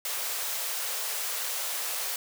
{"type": "high-pass noise", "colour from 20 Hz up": "white", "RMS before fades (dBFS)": -32, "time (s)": [0.05, 2.16], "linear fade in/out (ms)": 2, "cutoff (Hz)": 430, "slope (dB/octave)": 48, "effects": []}